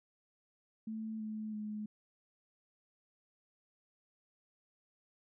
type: tone with pitch steps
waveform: sine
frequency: 220 / 216 / 212 Hz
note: A3 / A3 / G#3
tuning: 0 / -32 / +36 cents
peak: -38 dBFS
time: 0.87-1.86 s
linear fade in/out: 5 ms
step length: 330 ms
effects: none